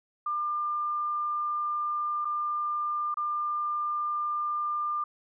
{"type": "tone with dropouts", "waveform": "sine", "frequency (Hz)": 1198, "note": "D6", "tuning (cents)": 34, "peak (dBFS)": -27, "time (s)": [0.26, 5.04], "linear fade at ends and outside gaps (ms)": 5, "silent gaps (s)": [[2.248, 2.252], [3.143, 3.17]], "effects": []}